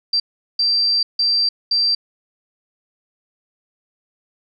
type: tone bursts at uneven times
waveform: sine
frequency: 4699 Hz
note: D8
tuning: in tune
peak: -14 dBFS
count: 4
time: 0.13-0.2 / 0.59-1.03 / 1.19-1.49 / 1.71-1.95 s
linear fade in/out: 5 ms
effects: none